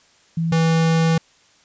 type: tone pair in turn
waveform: sine / square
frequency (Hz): 164.81 / 163.29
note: E3 / E3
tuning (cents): 0 / -16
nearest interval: unison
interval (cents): 16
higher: first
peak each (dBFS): -18 / -15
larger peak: second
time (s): 0.37-0.52 / 0.52-1.18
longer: second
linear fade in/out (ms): 5
effects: white hiss -55 dBFS RMS until 1.64 s + resampled to 16000 Hz